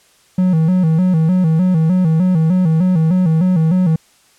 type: tone with vibrato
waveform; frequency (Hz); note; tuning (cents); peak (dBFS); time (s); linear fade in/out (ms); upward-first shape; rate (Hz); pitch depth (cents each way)
triangle; 171.6; F3; -30; -8; 0.38-3.96; 5; square; 3.3; 120
effects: white hiss -52 dBFS RMS until 4.38 s + low-pass 10000 Hz 12 dB/octave